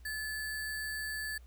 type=tone with sample-and-hold; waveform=sine; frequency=1727 Hz; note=A6; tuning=33 cents flat; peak=-35 dBFS; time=0.05-1.38 s; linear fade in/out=5 ms; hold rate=6300 Hz; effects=added 60 Hz sine -51 dBFS peak until 1.46 s + pink hiss -68 dBFS RMS until 1.46 s